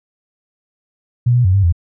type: tone with pitch steps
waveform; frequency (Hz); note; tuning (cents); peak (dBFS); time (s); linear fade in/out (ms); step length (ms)
sine; 121.5 / 122.9 / 92.7 / 98.6 / 85.3; B2 / B2 / F#2 / G2 / F2; -28 / -8 / +4 / +11 / -40; -9; 1.26-1.725; 10; 93
effects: none